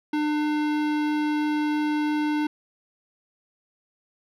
sine tone with hard clipping, 300.5 Hz, D4, 40 cents sharp, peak -24 dBFS, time 0.13-2.47 s, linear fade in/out 5 ms, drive 18 dB, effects none

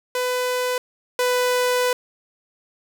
sawtooth tone pair in turn, 500 / 497.4 Hz, B4 / B4, +21 / +12 cents, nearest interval unison, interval 9 cents, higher first, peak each -17 / -14 dBFS, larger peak second, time 0.15-0.78 / 1.19-1.93 s, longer second, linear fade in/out 2 ms, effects none

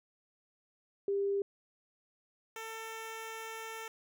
sine / 10% pulse tone pair in turn, 398.4 / 447.2 Hz, G4 / A4, +28 / +28 cents, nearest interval major second, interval 200 cents, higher second, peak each -29 / -33 dBFS, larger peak first, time 1.08-1.42 / 2.56-3.88 s, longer second, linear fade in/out 2 ms, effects none

